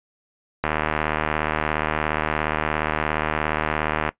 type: click train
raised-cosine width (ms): 0.5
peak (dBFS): -6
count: 267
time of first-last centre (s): 0.64-4.09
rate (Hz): 77.1
effects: noise-tail reverb RT60 0.1 s tail -18 dB re dry + resampled to 8000 Hz